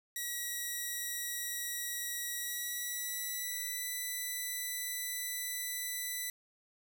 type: tone with pitch glide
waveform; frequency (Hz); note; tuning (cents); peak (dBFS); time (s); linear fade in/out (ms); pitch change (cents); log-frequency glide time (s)
5% pulse; 1922 to 1986.3; B6 to B6; -48 to +9; -26; 0.16-6.3; 2; +57; 2.37-3.87
effects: 11-bit